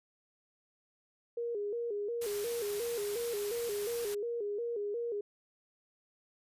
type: tone with vibrato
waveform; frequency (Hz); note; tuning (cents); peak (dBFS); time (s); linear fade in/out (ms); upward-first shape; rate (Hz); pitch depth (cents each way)
sine; 440; A4; 0; -33; 1.37-5.21; 5; square; 2.8; 120
type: noise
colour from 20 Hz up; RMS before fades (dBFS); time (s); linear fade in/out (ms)
white; -43; 2.21-4.15; 10
effects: resampled to 32000 Hz